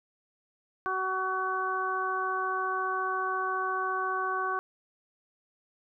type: harmonic tone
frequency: 376.2 Hz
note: F#4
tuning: 29 cents sharp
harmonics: 1 / 2 / 3 / 4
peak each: -36 / -36 / -30 / -34 dBFS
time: 0.86-4.59 s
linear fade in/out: 0 ms
effects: none